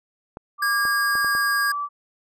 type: clicks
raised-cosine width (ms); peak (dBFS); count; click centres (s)
1; -21; 5; 0.371 / 0.853 / 1.154 / 1.246 / 1.351
type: tone with pitch glide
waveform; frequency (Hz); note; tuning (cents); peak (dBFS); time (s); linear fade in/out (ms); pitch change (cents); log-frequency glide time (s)
sine; 1174.7 to 1157.9; D6 to D6; 0 to -25; -24; 0.58-1.89; 50; -25; 0.73-1.77
type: tone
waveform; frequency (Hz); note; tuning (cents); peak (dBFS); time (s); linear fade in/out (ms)
square; 1630; G#6; -33; -21; 0.62-1.72; 5
effects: none